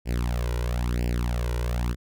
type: tone with flanger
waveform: sawtooth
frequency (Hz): 59.9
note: A#1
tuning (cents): +48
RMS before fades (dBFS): -26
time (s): 0.05-1.96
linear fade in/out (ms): 50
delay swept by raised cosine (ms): 0.39 to 2.09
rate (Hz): 1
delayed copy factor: +0.85
effects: none